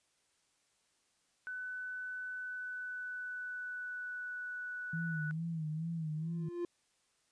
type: tone with pitch glide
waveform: sine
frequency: 1500 to 1480.2 Hz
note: F#6 to F#6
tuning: +23 to 0 cents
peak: -39 dBFS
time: 1.47-5.31 s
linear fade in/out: 0 ms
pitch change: -23 cents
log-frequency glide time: 2.38-4.35 s
type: tone with vibrato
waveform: sine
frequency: 160.4 Hz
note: E3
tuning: 47 cents flat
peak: -35 dBFS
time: 4.93-6.49 s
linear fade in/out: 5 ms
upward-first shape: sine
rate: 2.3 Hz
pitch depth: 80 cents each way
type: tone with exponential growth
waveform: triangle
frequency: 348.1 Hz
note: F4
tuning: 6 cents flat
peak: -30 dBFS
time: 6.14-6.65 s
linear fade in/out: 2 ms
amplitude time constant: 110 ms
effects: white hiss -75 dBFS RMS until 7.31 s + resampled to 22050 Hz